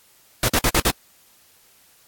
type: noise bursts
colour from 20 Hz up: pink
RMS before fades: -18 dBFS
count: 5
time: 0.43-0.905 s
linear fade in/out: 2 ms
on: 55 ms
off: 50 ms
effects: white hiss -55 dBFS RMS until 2.07 s + AAC 64 kbps